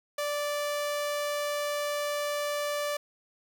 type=tone; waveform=sawtooth; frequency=585 Hz; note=D5; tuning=7 cents flat; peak=-25 dBFS; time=0.18-2.97 s; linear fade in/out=5 ms; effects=11-bit